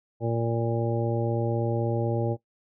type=harmonic tone; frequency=116.1 Hz; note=A#2; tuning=7 cents flat; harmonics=1 / 2 / 3 / 4 / 5 / 7; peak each=-27 / -34 / -30 / -31 / -32 / -36 dBFS; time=0.2-2.37 s; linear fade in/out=50 ms; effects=noise-tail reverb RT60 0.1 s tail -17 dB re dry